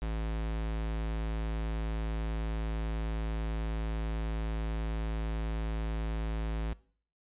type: tone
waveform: square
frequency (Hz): 54.6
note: A1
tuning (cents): -13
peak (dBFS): -32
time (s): 0.02-6.73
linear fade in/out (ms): 0
effects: noise-tail reverb RT60 0.5 s tail -21 dB re dry + resampled to 8000 Hz